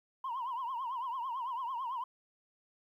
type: tone with vibrato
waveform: sine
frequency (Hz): 997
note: B5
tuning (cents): +16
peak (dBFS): -33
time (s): 0.24-2.04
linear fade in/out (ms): 5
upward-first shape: triangle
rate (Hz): 9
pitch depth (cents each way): 170
effects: tanh soft clip ceiling -32 dBFS + 12-bit